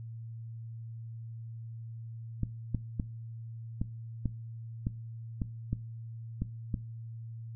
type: clicks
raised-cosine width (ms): 5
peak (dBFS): -18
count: 10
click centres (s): 2.433 / 2.747 / 2.998 / 3.815 / 4.257 / 4.869 / 5.418 / 5.73 / 6.42 / 6.742
effects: noise-tail reverb RT60 0.4 s tail -19 dB re dry + added 114 Hz sine -40 dBFS peak until 7.55 s